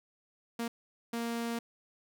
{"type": "tone bursts at uneven times", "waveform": "sawtooth", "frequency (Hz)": 233.1, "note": "A#3", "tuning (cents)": 0, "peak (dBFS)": -29, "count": 2, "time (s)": [[0.59, 0.68], [1.13, 1.59]], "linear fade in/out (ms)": 5, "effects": []}